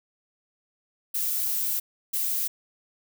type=noise bursts at uneven times; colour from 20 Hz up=violet; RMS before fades=-27 dBFS; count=2; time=1.14-1.8 / 2.13-2.48 s; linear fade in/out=10 ms; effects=none